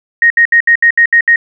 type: tone bursts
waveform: sine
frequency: 1867 Hz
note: A#6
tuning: 2 cents sharp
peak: -4 dBFS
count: 8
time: 0.22-1.359 s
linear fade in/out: 2 ms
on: 82 ms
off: 69 ms
effects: none